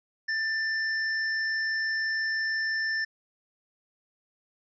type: tone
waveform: square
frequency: 1777 Hz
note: A6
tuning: 17 cents sharp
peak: -27 dBFS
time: 0.28-3.05 s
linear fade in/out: 10 ms
effects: resampled to 16000 Hz